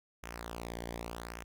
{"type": "tone with flanger", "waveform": "sawtooth", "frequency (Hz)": 58.27, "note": "A#1", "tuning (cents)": 0, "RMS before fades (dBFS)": -43, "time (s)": [0.23, 1.44], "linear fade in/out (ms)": 5, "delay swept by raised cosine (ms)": [0.23, 0.77], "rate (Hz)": 0.83, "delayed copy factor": -0.75, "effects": []}